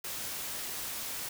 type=noise; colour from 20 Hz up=white; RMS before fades=-38 dBFS; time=0.04-1.29 s; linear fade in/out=5 ms; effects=none